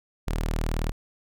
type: tone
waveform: sawtooth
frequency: 39.28 Hz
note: D#1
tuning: 17 cents sharp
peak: -21 dBFS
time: 0.27-0.92 s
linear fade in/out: 10 ms
effects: none